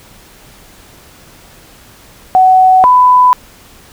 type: tone pair in turn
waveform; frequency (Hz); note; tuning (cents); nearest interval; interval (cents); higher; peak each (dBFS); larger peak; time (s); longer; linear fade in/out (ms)
sine; 748 / 998.5; F#5 / B5; +19 / +19; perfect fourth; 500; second; -3; neither; 2.35-2.84 / 2.84-3.33; neither; 0
effects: pink hiss -40 dBFS RMS until 3.92 s